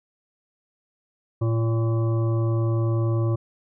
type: harmonic tone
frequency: 113.8 Hz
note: A#2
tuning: 41 cents flat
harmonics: 1 / 3 / 5 / 7 / 9 / 10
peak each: -20 / -28 / -34 / -47 / -42 / -40 dBFS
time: 1.41-3.36 s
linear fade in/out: 10 ms
effects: none